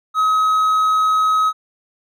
triangle tone, 1273 Hz, D#6, 39 cents sharp, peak -11 dBFS, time 0.14-1.53 s, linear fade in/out 50 ms, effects none

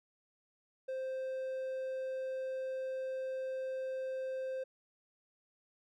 triangle tone, 523.3 Hz, C5, in tune, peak -34 dBFS, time 0.88-4.64 s, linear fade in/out 10 ms, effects none

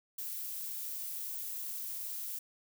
violet noise, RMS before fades -40 dBFS, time 0.18-2.39 s, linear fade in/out 5 ms, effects none

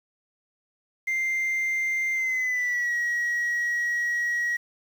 sine tone with pitch glide, 2093 to 1908.2 Hz, C7 to A#6, 0 to +40 cents, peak -21 dBFS, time 1.07-4.57 s, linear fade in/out 10 ms, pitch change -160 cents, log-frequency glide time 2.14-2.94 s, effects tanh soft clip ceiling -22 dBFS + 8-bit

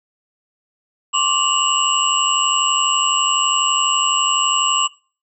sine tone cluster, 1070 / 1162 / 2799 / 2940 / 7690 Hz, C6 / D6 / F7 / F#7 / B8, +38 / -19 / +3 / -12 / -47 cents, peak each -21 dBFS, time 1.13-4.88 s, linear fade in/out 20 ms, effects noise-tail reverb RT60 0.4 s tail -23 dB re dry

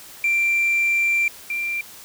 sine tone pair in turn, 2359 / 2367 Hz, D7 / D7, +7 / +13 cents, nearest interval unison, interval 6 cents, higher second, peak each -15 / -22 dBFS, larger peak first, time 0.24-1.28 / 1.5-1.81 s, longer first, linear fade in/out 2 ms, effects tanh soft clip ceiling -14 dBFS + white hiss -42 dBFS RMS until 2.04 s

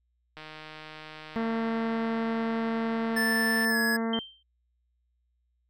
click train, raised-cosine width 0.3 ms, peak -27 dBFS, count 509, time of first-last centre 0.37-3.647 s, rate 155 Hz
harmonic tone, 227 Hz, A#3, 46 cents flat, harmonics 1 / 2 / 3 / 4 / 5 / 6 / 7 / 8 / 9, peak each -28 / -34 / -38 / -40 / -42 / -44 / -45 / -46 / -47 dBFS, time 1.36-4.19 s, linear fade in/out 0 ms
square tone with pitch glide, 1760 to 1684.4 Hz, A6 to G#6, 0 to +24 cents, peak -26 dBFS, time 3.16-3.97 s, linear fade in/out 10 ms, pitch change -76 cents, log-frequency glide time 3.69-3.77 s
sine tone with exponential decay, 3136 Hz, G7, in tune, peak -27 dBFS, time 4.13-4.43 s, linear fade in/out 5 ms, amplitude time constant 65 ms
effects added 60 Hz sine -70 dBFS peak until 5.69 s

